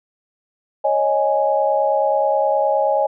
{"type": "chord", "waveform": "sine", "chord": "C# suspended second", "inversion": "none", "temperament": "equal with one note detuned", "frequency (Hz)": [552.8, 622.3, 830.6], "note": ["C#5", "D#5", "G#5"], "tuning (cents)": [-5, 0, 0], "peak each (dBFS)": -19, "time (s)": [0.84, 3.07], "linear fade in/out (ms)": 10, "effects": []}